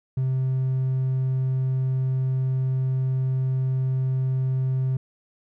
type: tone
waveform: triangle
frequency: 130.81 Hz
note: C3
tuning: in tune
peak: -18 dBFS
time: 0.17-4.97 s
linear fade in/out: 5 ms
effects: tanh soft clip ceiling -15 dBFS